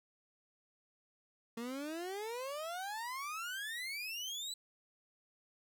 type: exponential sweep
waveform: 30% pulse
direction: up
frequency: 225.9 to 4040 Hz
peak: -37 dBFS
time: 1.57-4.54 s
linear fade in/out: 5 ms
effects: none